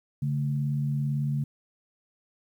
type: tone pair together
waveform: sine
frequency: 142.01 / 220 Hz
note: C#3 / A3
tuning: +42 / 0 cents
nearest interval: minor sixth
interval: 758 cents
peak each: -25 / -34 dBFS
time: 0.22-1.44 s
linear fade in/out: 5 ms
effects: 10-bit